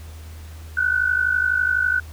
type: tone pair together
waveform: sine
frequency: 1464 / 1516 Hz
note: F#6 / F#6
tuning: -19 / +42 cents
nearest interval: minor second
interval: 61 cents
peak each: -20 dBFS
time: 0.77-2 s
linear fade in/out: 5 ms
effects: added 79 Hz sine -35 dBFS peak until 2.12 s + pink hiss -47 dBFS RMS until 2.12 s